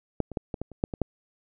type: clicks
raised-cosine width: 2 ms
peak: -11 / -24 / -14 / -18 / -18 / -30 / -10 / -20 / -10 dBFS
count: 9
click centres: 0.203 / 0.317 / 0.372 / 0.542 / 0.616 / 0.717 / 0.839 / 0.938 / 1.017 s
effects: none